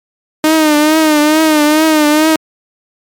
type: tone with vibrato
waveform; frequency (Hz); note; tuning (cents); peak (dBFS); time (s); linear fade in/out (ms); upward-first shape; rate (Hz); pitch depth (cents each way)
sawtooth; 307.3; D#4; -21; -3; 0.44-2.36; 2; triangle; 2.3; 72
effects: MP3 96 kbps